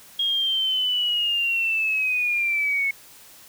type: linear sweep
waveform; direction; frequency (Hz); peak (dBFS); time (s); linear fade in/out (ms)
sine; down; 3272 to 2190; -20; 0.19-2.91; 5
effects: white hiss -48 dBFS RMS until 3.48 s